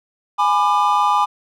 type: chord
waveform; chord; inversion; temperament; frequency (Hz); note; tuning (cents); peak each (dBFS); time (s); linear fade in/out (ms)
triangle; G# diminished; none; just; 830.6 / 996.7 / 1196.1; G#5 / B5 / D6; 0 / +16 / +31; -16; 0.38-1.26; 20
effects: none